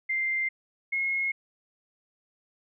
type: tone pair in turn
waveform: sine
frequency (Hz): 2093 / 2163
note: C7 / C#7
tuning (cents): 0 / -43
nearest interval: minor second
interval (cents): 57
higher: second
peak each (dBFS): -25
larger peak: neither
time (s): 0.09-0.49 / 0.92-1.32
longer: neither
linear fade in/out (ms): 10
effects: none